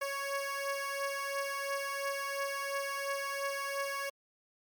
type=beating tone pair; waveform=15% pulse; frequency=554.4 / 557.3 Hz; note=C#5 / C#5; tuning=0 / +9 cents; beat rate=2.9 Hz; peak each=-29 / -33 dBFS; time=0.01-4.1 s; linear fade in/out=10 ms; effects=MP3 96 kbps